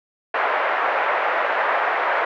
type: band-pass noise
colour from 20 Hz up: pink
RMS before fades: -21 dBFS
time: 0.34-2.25 s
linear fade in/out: 5 ms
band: 570 to 2000 Hz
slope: 24 dB/octave
effects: none